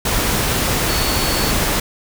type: tone in noise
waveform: sine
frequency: 4435 Hz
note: C#8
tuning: in tune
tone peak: -25 dBFS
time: 0.89-1.51 s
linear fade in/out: 5 ms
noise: pink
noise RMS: -18 dBFS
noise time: 0.05-1.8 s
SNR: -10 dB
effects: none